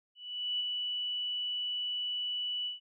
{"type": "tone with ADSR envelope", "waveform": "sine", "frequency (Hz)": 2960, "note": "F#7", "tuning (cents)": 0, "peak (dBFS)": -29, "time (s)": [0.15, 2.8], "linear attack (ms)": 450, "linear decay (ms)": 14, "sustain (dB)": -3, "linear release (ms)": 140, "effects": []}